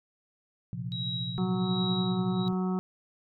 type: chord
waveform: sine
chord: Bb suspended second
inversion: none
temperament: equal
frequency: 116.54 / 130.81 / 174.61 Hz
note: Bb2 / C3 / F3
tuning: 0 / 0 / 0 cents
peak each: -37 / -37 / -37 dBFS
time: 0.73-2.53 s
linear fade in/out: 0 ms
type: tone with tremolo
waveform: sine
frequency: 3847 Hz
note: B7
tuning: 46 cents flat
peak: -32 dBFS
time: 0.92-2.48 s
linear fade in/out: 0 ms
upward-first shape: sine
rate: 1.3 Hz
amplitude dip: 85%
type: harmonic tone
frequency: 185 Hz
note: F#3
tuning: in tune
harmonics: 1 / 2 / 4 / 5 / 6 / 7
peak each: -27 / -35 / -41 / -45 / -46 / -43 dBFS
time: 1.38-2.79 s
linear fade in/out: 0 ms
effects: none